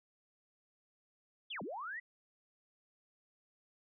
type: linear two-way sweep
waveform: sine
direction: down then up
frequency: 3630 to 151.8 to 2018 Hz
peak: -40 dBFS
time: 1.5-2 s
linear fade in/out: 10 ms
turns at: 1.62 s
effects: none